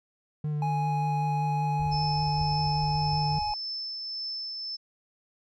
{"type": "tone with vibrato", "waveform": "triangle", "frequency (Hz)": 150, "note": "D3", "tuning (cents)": 37, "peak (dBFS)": -25, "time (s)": [0.44, 3.39], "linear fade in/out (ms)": 5, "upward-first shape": "sine", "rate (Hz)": 5.2, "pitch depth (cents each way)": 16}
{"type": "tone with pitch glide", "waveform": "triangle", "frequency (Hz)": [830.6, 839.8], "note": ["G#5", "G#5"], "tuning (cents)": [0, 19], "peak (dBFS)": -26, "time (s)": [0.62, 3.54], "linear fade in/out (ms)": 2, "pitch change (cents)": 19, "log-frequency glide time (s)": [1.19, 2.28]}
{"type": "low-pass noise", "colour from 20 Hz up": "white", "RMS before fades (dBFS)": -40, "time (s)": [1.79, 3.53], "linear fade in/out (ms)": 5, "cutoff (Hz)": 100, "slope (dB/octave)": 48}
{"type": "tone with tremolo", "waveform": "sine", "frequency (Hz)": 5274, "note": "E8", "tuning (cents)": 0, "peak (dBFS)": -31, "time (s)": [1.91, 4.77], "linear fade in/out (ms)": 20, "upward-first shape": "triangle", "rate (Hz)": 1.8, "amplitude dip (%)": 30}
{"effects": []}